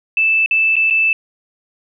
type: tone with dropouts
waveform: sine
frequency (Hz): 2637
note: E7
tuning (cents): 0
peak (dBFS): -11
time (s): 0.17-1.13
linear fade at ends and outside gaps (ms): 2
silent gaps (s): 0.461-0.51 / 0.757-0.765 / 0.901-0.907
effects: none